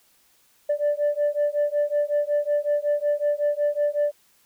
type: beating tone pair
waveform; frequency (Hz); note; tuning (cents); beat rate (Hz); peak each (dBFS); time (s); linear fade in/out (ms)
sine; 584 / 589.4; D5 / D5; -10 / +6; 5.4; -22; 0.69-4.12; 10
effects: tanh soft clip ceiling -16 dBFS + white hiss -61 dBFS RMS until 4.45 s